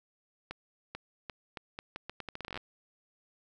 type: accelerating click train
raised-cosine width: 0.3 ms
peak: -23 dBFS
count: 19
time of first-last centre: 0.51-2.575 s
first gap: 440 ms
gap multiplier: 0.79
effects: none